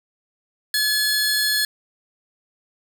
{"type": "tone pair together", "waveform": "sawtooth", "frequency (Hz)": [1705, 4289], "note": ["G#6", "C8"], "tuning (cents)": [45, 42], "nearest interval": "octave + major third", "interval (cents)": 1597, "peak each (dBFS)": -18, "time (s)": [0.74, 1.65], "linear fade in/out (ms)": 2, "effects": []}